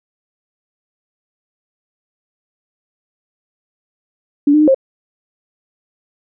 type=tone with pitch steps; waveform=sine; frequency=287.8 / 302.6 / 305.9 / 534 Hz; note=D4 / D#4 / D#4 / C5; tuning=-35 / -48 / -29 / +35 cents; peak=-7 dBFS; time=4.47-4.746 s; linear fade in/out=5 ms; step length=69 ms; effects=none